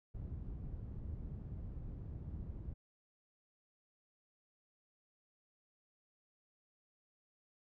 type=low-pass noise; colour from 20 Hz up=white; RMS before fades=-45 dBFS; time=0.14-2.74 s; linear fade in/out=10 ms; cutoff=100 Hz; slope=12 dB/octave; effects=none